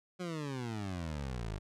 20% pulse exponential sweep, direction down, 185 to 49.25 Hz, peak -32 dBFS, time 0.19-1.59 s, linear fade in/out 20 ms, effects low-pass 8000 Hz 12 dB/octave

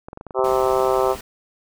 clicks, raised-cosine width 1 ms, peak -21 dBFS, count 12, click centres 0.085 / 0.131 / 0.174 / 0.211 / 0.267 / 0.308 / 0.392 / 0.441 / 0.48 / 0.52 / 0.627 / 0.674 s
harmonic tone, 130 Hz, C3, 11 cents flat, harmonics 3 / 4 / 5 / 6 / 7 / 8 / 9 / 10, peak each -20 / -22 / -24 / -26 / -27 / -28 / -29 / -30 dBFS, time 0.34-1.16 s, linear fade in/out 50 ms
pink noise, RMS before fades -36 dBFS, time 0.44-1.21 s, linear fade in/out 5 ms
effects none

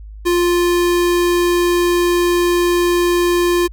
square tone, 350 Hz, F4, 4 cents sharp, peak -13 dBFS, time 0.25-3.68 s, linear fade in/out 20 ms, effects added 52 Hz sine -31 dBFS peak until 3.72 s

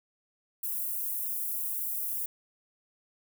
white high-pass noise, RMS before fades -33 dBFS, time 0.63-2.26 s, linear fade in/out 5 ms, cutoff 11000 Hz, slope 24 dB/octave, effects none

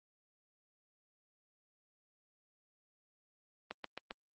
click train, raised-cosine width 0.3 ms, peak -24 dBFS, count 4, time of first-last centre 3.71-4.109 s, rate 7.52 Hz, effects high-pass 200 Hz 12 dB/octave + Opus 24 kbps

